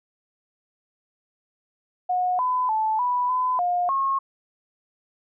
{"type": "tone with pitch steps", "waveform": "sine", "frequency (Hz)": [727, 1006, 873, 986, 1010, 711, 1085], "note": ["F#5", "B5", "A5", "B5", "B5", "F5", "C#6"], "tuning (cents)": [-31, 32, -14, -3, 39, 31, -37], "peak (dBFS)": -20, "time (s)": [2.09, 4.19], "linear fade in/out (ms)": 10, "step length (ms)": 300, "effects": []}